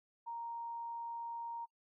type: tone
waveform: sine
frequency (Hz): 932.3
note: A#5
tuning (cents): 0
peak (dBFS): -40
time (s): 0.26-1.66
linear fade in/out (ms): 20
effects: noise-tail reverb RT60 0.1 s tail -26 dB re dry